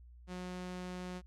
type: tone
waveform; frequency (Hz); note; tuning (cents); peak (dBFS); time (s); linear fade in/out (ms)
sawtooth; 181.3; F#3; -35; -37; 0.27-1.22; 50
effects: added 60 Hz sine -53 dBFS peak until 1.26 s + low-pass 8000 Hz 12 dB/octave